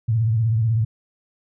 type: tone with vibrato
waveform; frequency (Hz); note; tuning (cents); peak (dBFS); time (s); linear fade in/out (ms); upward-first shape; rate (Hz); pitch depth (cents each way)
sine; 112.5; A2; +39; -16; 0.08-0.85; 10; sine; 16; 100
effects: none